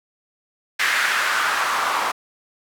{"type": "noise with band-pass filter sweep", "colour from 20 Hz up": "white", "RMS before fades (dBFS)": -21, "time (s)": [0.79, 2.12], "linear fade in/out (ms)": 10, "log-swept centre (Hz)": [1800, 990], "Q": 2.6, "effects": []}